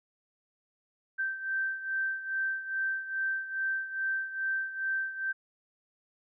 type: beating tone pair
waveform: sine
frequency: 1559 / 1561.4 Hz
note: G6 / G6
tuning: -10 / -7 cents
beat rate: 2.4 Hz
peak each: -31 / -36 dBFS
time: 1.18-5.33 s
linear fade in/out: 20 ms
effects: none